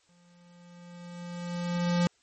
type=tone with exponential growth; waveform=square; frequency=174.61 Hz; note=F3; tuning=in tune; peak=-22 dBFS; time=0.09-2.07 s; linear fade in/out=0 ms; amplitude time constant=430 ms; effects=white hiss -67 dBFS RMS until 2.22 s + MP3 32 kbps